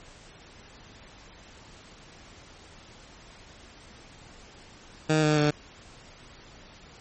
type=tone with pitch steps; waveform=15% pulse; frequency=155.56 / 152.09 / 148.71 Hz; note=D#3 / D#3 / D3; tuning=0 / -39 / +22 cents; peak=-14 dBFS; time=5.09-5.51 s; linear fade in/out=10 ms; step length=140 ms; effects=pink hiss -50 dBFS RMS until 7 s + MP3 32 kbps